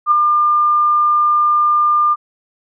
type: tone with ADSR envelope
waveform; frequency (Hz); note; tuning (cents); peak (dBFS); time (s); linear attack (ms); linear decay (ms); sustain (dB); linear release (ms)
sine; 1200; D6; +37; -6; 0.06-2.16; 56; 4; -4; 37
effects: none